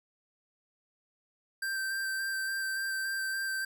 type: tone with vibrato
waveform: square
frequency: 1568 Hz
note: G6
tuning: in tune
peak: -32 dBFS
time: 1.62-3.65 s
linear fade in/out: 5 ms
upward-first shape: square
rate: 3.5 Hz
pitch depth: 11 cents each way
effects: none